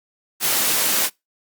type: high-pass noise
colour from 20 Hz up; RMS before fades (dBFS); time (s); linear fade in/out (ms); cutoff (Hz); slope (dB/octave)
white; -19; 0.4-1.1; 50; 140; 48
effects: noise-tail reverb RT60 0.2 s tail -25 dB re dry + Opus 48 kbps